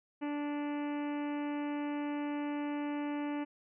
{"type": "harmonic tone", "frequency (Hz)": 292.1, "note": "D4", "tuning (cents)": -9, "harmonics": [1, 2, 3, 4, 5, 6, 7, 8, 9, 10], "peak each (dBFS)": [-34, -45, -44, -52, -54, -54, -54, -54, -56, -59], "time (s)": [0.21, 3.45], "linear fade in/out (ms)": 20, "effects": []}